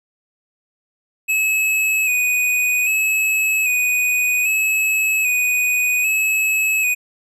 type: tone with vibrato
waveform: square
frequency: 2532 Hz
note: D#7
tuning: 30 cents sharp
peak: -16 dBFS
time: 1.28-6.95 s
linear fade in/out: 20 ms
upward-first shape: square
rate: 0.63 Hz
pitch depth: 34 cents each way
effects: none